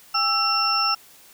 sine tone cluster, 804 / 1323 / 2748 / 5390 Hz, G5 / E6 / F7 / E8, +44 / +6 / -29 / +38 cents, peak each -29 / -22 / -28 / -22 dBFS, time 0.14-0.95 s, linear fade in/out 10 ms, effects white hiss -50 dBFS RMS until 1.33 s

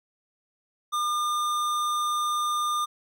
sine tone with hard clipping, 1206 Hz, D6, 46 cents sharp, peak -26 dBFS, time 0.92-2.86 s, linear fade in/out 20 ms, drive 16 dB, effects none

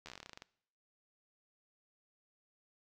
slowing click train, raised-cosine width 0.2 ms, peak -30 dBFS, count 15, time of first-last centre 0.06-0.421 s, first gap 12 ms, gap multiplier 1.11, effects noise-tail reverb RT60 0.7 s tail -22 dB re dry

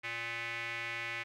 square tone with band-pass filter, 116.54 Hz, A#2, in tune, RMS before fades -39 dBFS, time 0.03-1.24 s, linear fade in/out 20 ms, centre 2200 Hz, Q 4, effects none

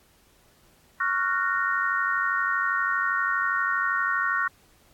sine chord, Gb major seventh, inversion second, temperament just, 1110 / 1387.5 / 1480 / 1850 Hz, Db6 / F6 / Gb6 / Bb6, +2 / -12 / 0 / -14 cents, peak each -28 dBFS, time 1-4.48 s, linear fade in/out 5 ms, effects pink hiss -60 dBFS RMS until 4.93 s + AAC 64 kbps

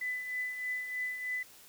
sine tone with tremolo, 2000 Hz, B6, 21 cents sharp, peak -31 dBFS, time 0.01-1.43 s, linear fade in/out 5 ms, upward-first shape triangle, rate 3.2 Hz, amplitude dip 60%, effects white hiss -56 dBFS RMS until 1.68 s

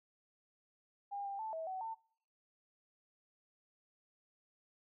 sine tone with pitch steps, 805 / 794 / 879 / 646 / 753 / 897 Hz, G5 / G5 / A5 / E5 / F#5 / A5, +46 / +22 / -2 / -35 / +30 / +33 cents, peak -39 dBFS, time 1.11-1.95 s, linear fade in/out 20 ms, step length 140 ms, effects noise-tail reverb RT60 0.5 s tail -21 dB re dry

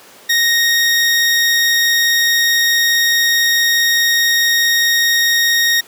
20% pulse tone, 1864.7 Hz, A#6, in tune, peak -6 dBFS, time 0.29-5.81 s, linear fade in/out 10 ms, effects pink hiss -41 dBFS RMS until 5.87 s + high-pass 300 Hz 12 dB/octave

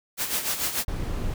white noise with tremolo, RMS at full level -25 dBFS, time 0.17-0.85 s, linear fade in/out 50 ms, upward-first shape sine, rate 6.8 Hz, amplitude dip 65%
brown noise, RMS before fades -28 dBFS, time 0.88-1.34 s, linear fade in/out 2 ms
effects none

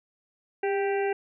harmonic tone with a mistuned harmonic, 392 Hz, G4, in tune, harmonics 1 / 2 / 4 / 5 / 6 / 7, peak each -25 / -31 / -37 / -39 / -41 / -42 dBFS, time 0.63-1.13 s, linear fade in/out 5 ms, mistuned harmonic 1, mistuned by +33 cents, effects none

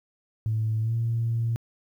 sine tone with pitch glide, 110 to 115.4 Hz, A2 to A#2, 0 to -17 cents, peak -22 dBFS, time 0.46-1.56 s, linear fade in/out 0 ms, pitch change +83 cents, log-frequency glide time 0.81-0.94 s, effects tanh soft clip ceiling -18 dBFS + 10-bit

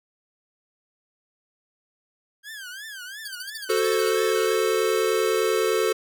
sawtooth tone with vibrato, 1600 Hz, G6, 35 cents sharp, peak -32 dBFS, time 2.43-4.57 s, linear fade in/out 50 ms, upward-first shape triangle, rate 2.9 Hz, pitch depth 210 cents each way
sawtooth tone bursts, 4600 Hz, D8, 37 cents flat, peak -30 dBFS, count 12, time 3.25-4.094 s, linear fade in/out 5 ms, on 30 ms, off 44 ms
square chord, F# diminished, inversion none, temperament equal, 370 / 440 / 523.3 Hz, F#4 / A4 / C5, 0 / 0 / 0 cents, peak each -26 / -23 / -29 dBFS, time 3.69-5.93 s, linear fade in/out 10 ms
effects none

